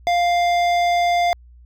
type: tone with hard clipping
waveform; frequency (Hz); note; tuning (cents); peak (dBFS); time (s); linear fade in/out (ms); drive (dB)
sine; 699; F5; +1; -17; 0.07-1.33; 0; 13
effects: added 60 Hz sine -43 dBFS peak until 1.65 s